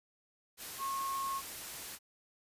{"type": "tone in noise", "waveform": "sine", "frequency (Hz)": 1088, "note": "C#6", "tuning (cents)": -33, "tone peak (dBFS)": -34, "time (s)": [0.78, 1.42], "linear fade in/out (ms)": 50, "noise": "white", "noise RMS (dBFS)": -44, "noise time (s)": [0.57, 1.99], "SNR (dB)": 7, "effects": ["resampled to 32000 Hz"]}